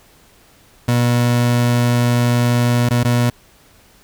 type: tone with dropouts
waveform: 30% pulse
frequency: 120.8 Hz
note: B2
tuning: 38 cents flat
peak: -10 dBFS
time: 0.88-3.3 s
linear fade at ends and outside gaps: 5 ms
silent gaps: 2.89-2.907 / 3.034-3.048 s
effects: pink hiss -50 dBFS RMS until 4.03 s